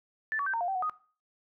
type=tone with pitch steps; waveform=sine; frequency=1758 / 1134 / 1557 / 917 / 706 / 772 / 738 / 1244 Hz; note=A6 / C#6 / G6 / A#5 / F5 / G5 / F#5 / D#6; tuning=-2 / +39 / -12 / -29 / +19 / -27 / -5 / -1 cents; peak=-28 dBFS; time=0.32-0.896 s; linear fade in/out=0 ms; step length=72 ms; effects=noise-tail reverb RT60 0.4 s tail -19 dB re dry